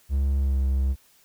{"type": "tone with pitch glide", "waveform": "triangle", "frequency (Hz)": [68.7, 66.74], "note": ["C#2", "C2"], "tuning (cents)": [-15, 35], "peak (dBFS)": -18, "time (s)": [0.09, 0.96], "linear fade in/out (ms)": 50, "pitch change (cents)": -50, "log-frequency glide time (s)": [0.4, 0.59], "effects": ["white hiss -59 dBFS RMS until 1.24 s"]}